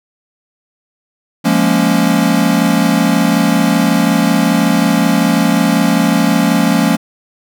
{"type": "chord", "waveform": "square", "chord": "Bb minor seventh", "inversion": "second", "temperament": "equal", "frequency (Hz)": [174.61, 207.7, 233.1, 277.2], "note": ["F3", "Ab3", "Bb3", "Db4"], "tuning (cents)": [0, 0, 0, 0], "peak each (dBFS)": -16, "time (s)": [1.44, 6.97], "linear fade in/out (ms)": 20, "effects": []}